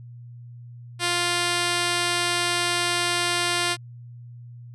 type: tone with low-pass filter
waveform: 5% pulse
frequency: 350 Hz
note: F4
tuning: 4 cents sharp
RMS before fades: -24 dBFS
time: 0.99-3.77 s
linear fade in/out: 50 ms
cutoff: 7900 Hz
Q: 3.6
effects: added 120 Hz sine -39 dBFS peak until 4.74 s